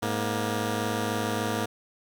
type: tone pair together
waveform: 10% pulse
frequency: 106.5 / 236.6 Hz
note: G#2 / A#3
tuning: +44 / +26 cents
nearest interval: octave + major second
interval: 1382 cents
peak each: -21 dBFS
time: 0.02-1.66 s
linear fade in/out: 10 ms
effects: none